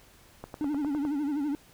click train, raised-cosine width 1 ms, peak -24 dBFS, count 7, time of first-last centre 0.44-1.051 s, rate 9.82 Hz
triangle tone with vibrato, 290 Hz, D4, 22 cents flat, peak -25 dBFS, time 0.61-1.55 s, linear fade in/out 0 ms, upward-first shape sine, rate 12 Hz, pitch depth 99 cents each way
effects pink hiss -57 dBFS RMS until 1.73 s

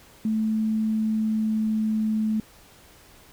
sine tone with pitch glide, 218.6 to 217.2 Hz, A3 to A3, -11 to -22 cents, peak -21 dBFS, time 0.25-2.4 s, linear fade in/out 2 ms, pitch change -11 cents, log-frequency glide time 0.79-2.23 s, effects pink hiss -52 dBFS RMS until 3.32 s

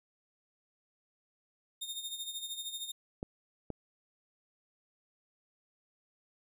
sawtooth tone with tremolo, 3667 Hz, A#7, 29 cents flat, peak -33 dBFS, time 1.81-2.92 s, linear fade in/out 10 ms, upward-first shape sine, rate 13 Hz, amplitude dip 65%
clicks, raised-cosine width 2 ms, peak -24 dBFS, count 2, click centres 3.229 / 3.703 s
effects none

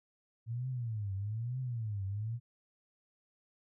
sine tone with vibrato, 111.8 Hz, A2, 28 cents sharp, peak -34 dBFS, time 0.46-2.4 s, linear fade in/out 50 ms, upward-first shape triangle, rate 1.1 Hz, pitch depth 280 cents each way, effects none

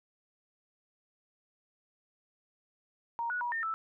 sine tone with pitch steps, 934 / 1465 / 962 / 1817 / 1318 Hz, A#5 / F#6 / B5 / A#6 / E6, +3 / -18 / -46 / -45 / -1 cents, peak -31 dBFS, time 3.19-3.74 s, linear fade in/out 0 ms, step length 110 ms, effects none

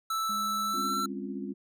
square tone with pitch glide, 1318.5 to 1341.5 Hz, E6 to E6, 0 to +30 cents, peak -29 dBFS, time 0.1-1.06 s, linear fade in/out 5 ms, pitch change +30 cents, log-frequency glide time 0.64-0.94 s
triangle tone, 207.7 Hz, G#3, in tune, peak -38 dBFS, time 0.29-0.78 s, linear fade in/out 5 ms
sine chord, Db major seventh, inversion second, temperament equal with one note detuned, 202.4 / 261.6 / 277.2 / 349.2 Hz, Ab3 / C4 / Db4 / F4, -44 / 0 / 0 / 0 cents, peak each -37 / -39 / -40 / -41 dBFS, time 0.73-1.54 s, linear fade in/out 20 ms
effects none

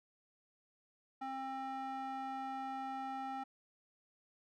square tone with band-pass filter, 266.2 Hz, C4, 30 cents sharp, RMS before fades -42 dBFS, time 1.21-3.44 s, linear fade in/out 10 ms, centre 940 Hz, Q 2.4, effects none

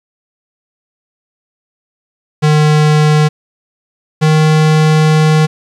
square tone pair in turn, 152 / 155.46 Hz, D#3 / D#3, -40 / -1 cents, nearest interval unison, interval 39 cents, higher second, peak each -7 dBFS, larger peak neither, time 2.42-3.29 / 4.21-5.47 s, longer second, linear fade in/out 20 ms, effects low-pass 7000 Hz 12 dB/octave + 8-bit

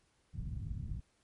white low-pass noise, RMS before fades -40 dBFS, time 0.33-1.01 s, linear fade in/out 20 ms, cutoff 140 Hz, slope 24 dB/octave, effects pink hiss -73 dBFS RMS until 1.23 s + MP3 48 kbps

